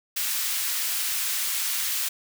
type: high-pass noise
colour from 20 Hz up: white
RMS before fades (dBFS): -27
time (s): 0.16-2.09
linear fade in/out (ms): 10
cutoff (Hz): 1500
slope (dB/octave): 12
effects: none